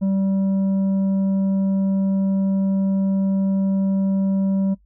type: tone with tanh clipping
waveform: sine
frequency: 193.7 Hz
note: G3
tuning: 20 cents flat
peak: -18 dBFS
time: 0.01-4.75 s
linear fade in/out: 20 ms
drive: 6 dB
effects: noise-tail reverb RT60 0.1 s tail -21 dB re dry + added 50 Hz sine -53 dBFS peak until 4.85 s